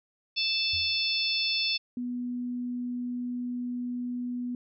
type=harmonic tone; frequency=880 Hz; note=A5; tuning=in tune; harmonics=3 / 4 / 5 / 6; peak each=-31 / -31 / -31 / -31 dBFS; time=0.36-1.78 s; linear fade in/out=20 ms
type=tone with exponential decay; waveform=sine; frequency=84.8 Hz; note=E2; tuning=50 cents sharp; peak=-36 dBFS; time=0.73-1.11 s; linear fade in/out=5 ms; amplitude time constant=82 ms
type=tone; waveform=sine; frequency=245.4 Hz; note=B3; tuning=11 cents flat; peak=-30 dBFS; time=1.97-4.55 s; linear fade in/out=2 ms
effects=none